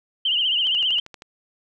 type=tone with vibrato; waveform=sine; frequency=2982 Hz; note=F#7; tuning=13 cents sharp; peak=-18 dBFS; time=0.25-1 s; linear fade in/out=5 ms; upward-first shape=triangle; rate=15 Hz; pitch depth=120 cents each way
type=click train; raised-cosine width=0.2 ms; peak=-22 dBFS; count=8; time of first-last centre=0.67-1.221 s; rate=12.7 Hz
effects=none